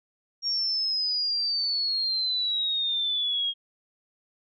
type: exponential sweep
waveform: sine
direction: down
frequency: 5588 to 3252 Hz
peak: -24 dBFS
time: 0.42-3.54 s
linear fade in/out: 50 ms
effects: none